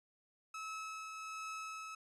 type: tone with tremolo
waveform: 30% pulse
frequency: 1295 Hz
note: E6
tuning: 31 cents flat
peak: -39 dBFS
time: 0.54-1.95 s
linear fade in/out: 5 ms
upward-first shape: triangle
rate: 1.3 Hz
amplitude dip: 35%
effects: resampled to 22050 Hz